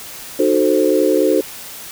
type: chord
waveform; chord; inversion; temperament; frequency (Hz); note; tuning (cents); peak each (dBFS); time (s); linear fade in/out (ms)
sine; D# diminished seventh; none; equal with one note detuned; 306.3 / 370 / 440 / 523.3; D#4 / F#4 / A4 / C5; -27 / 0 / 0 / 0; -17; 0.39-1.41; 5
effects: white hiss -33 dBFS RMS until 1.91 s